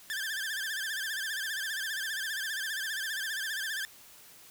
sawtooth tone with vibrato, 1665 Hz, G#6, 4 cents sharp, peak -29 dBFS, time 0.1-3.85 s, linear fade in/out 0 ms, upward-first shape sine, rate 15 Hz, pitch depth 130 cents each way, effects white hiss -54 dBFS RMS until 4.5 s

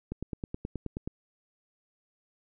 click train, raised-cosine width 3 ms, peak -21 dBFS, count 10, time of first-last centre 0.12-1.075 s, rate 9.42 Hz, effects none

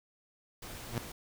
pink noise, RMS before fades -45 dBFS, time 0.62-1.12 s, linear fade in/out 5 ms
sawtooth tone with exponential growth, 117.6 Hz, A#2, 16 cents sharp, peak -26 dBFS, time 0.82-0.98 s, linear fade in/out 0 ms, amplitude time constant 33 ms
effects none

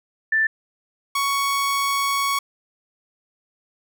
sine / sawtooth tone pair in turn, 1768 / 1113.8 Hz, A6 / C#6, +8 / +8 cents, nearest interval minor sixth, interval 800 cents, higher first, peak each -16 dBFS, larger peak neither, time 0.32-0.47 / 1.15-2.39 s, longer second, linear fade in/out 5 ms, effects none

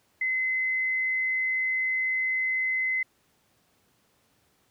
sine tone, 2046 Hz, C7, 39 cents flat, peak -24 dBFS, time 0.21-3.03 s, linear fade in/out 5 ms, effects pink hiss -67 dBFS RMS until 4.7 s + high-pass 80 Hz 12 dB/octave

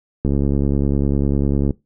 click train, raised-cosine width 3 ms, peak -6 dBFS, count 103, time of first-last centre 0.25-1.707 s, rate 70 Hz, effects noise-tail reverb RT60 0.2 s tail -21 dB re dry

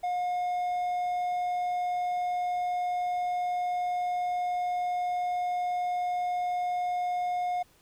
triangle tone, 717 Hz, F5, 45 cents sharp, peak -25 dBFS, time 0.03-7.63 s, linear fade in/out 10 ms, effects pink hiss -62 dBFS RMS until 7.81 s

